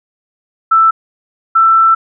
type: tone pair in turn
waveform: sine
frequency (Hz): 1325 / 1332.7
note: E6 / E6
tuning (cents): +9 / +19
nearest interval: unison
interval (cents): 10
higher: second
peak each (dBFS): -5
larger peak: neither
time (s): 0.71-0.91 / 1.55-1.95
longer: second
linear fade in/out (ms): 10
effects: none